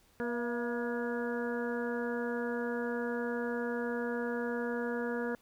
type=harmonic tone with a mistuned harmonic; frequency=239.2 Hz; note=A#3; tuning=45 cents sharp; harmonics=1 / 2 / 3 / 4 / 5 / 6 / 7; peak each=-36 / -35 / -46 / -45 / -51 / -43 / -43 dBFS; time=0.2-5.35 s; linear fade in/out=0 ms; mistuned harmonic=3; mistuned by=-68 cents; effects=pink hiss -66 dBFS RMS until 5.41 s